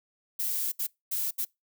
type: noise bursts at uneven times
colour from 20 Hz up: violet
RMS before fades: -30 dBFS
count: 4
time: 0.39-0.72 / 0.79-0.87 / 1.11-1.31 / 1.38-1.45 s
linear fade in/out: 10 ms
effects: noise-tail reverb RT60 0.2 s tail -24 dB re dry